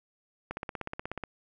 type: click train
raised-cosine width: 0.5 ms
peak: -20 dBFS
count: 13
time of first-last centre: 0.51-1.237 s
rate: 16.5 Hz
effects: none